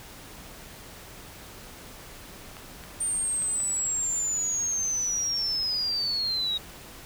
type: clicks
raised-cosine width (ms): 0.3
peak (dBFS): -27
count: 4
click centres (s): 2.568 / 2.838 / 3.421 / 3.603
type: linear sweep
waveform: sine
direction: down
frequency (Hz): 8870 to 3782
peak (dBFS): -25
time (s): 3-6.58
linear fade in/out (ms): 10
effects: pink hiss -45 dBFS RMS until 7.05 s